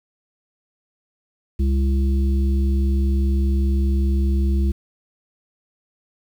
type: harmonic tone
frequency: 67.5 Hz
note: C#2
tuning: 45 cents flat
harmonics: 1 / 3 / 5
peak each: -16 / -26 / -30 dBFS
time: 1.59-4.72 s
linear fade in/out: 10 ms
effects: 8-bit